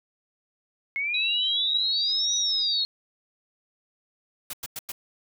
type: exponential two-way sweep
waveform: sine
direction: up then down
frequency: 2161 to 5920 to 4221 Hz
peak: -25 dBFS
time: 0.96-2.85 s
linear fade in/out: 0 ms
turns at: 2.35 s
type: tone with pitch glide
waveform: sine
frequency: 3897 to 3790 Hz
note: B7 to A#7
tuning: -24 to +28 cents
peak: -25 dBFS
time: 1.14-2.84 s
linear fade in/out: 5 ms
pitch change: -48 cents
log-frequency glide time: 1.5-2.22 s
type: noise bursts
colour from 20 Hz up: white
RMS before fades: -34 dBFS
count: 4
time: 4.5-4.92 s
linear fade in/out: 5 ms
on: 33 ms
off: 96 ms
effects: none